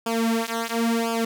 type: tone with flanger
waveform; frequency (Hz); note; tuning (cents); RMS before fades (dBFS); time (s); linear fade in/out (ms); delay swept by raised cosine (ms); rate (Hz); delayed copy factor
sawtooth; 229.1; A#3; -30; -24; 0.06-1.25; 5; 0.5 to 4.8; 0.96; -0.95
effects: none